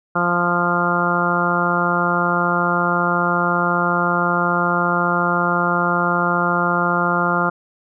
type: harmonic tone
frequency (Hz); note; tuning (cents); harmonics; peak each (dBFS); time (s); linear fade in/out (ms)
174.61; F3; 0; 1 / 2 / 3 / 4 / 5 / 6 / 7 / 8; -23 / -26 / -26 / -25 / -26 / -25 / -22 / -21; 0.15-7.5; 10
effects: none